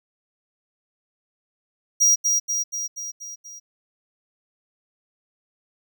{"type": "tone with echo", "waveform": "square", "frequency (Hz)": 5730, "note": "F8", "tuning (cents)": 44, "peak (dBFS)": -14, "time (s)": [2, 2.16], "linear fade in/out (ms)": 20, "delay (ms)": 240, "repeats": 6, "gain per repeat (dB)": -4, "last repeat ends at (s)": 3.6, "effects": []}